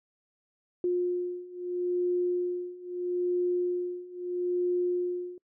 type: beating tone pair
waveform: sine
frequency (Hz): 356 / 356.77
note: F4 / F4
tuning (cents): +33 / +37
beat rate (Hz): 0.77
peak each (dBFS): -31 / -29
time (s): 0.84-5.38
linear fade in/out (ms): 2
effects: noise-tail reverb RT60 0.1 s tail -26 dB re dry